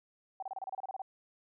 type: tone bursts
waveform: sine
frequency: 766 Hz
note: G5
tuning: 40 cents flat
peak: -36 dBFS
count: 12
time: 0.4-1.019 s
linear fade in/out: 2 ms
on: 25 ms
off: 29 ms
effects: none